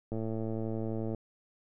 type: click train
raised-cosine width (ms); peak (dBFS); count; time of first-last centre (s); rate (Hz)
2; -23; 115; 0.12-1.147; 111
effects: none